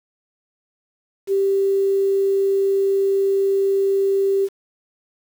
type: tone with quantisation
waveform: sine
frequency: 392 Hz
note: G4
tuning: in tune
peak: -15 dBFS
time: 1.27-4.49 s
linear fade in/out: 50 ms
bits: 7
effects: none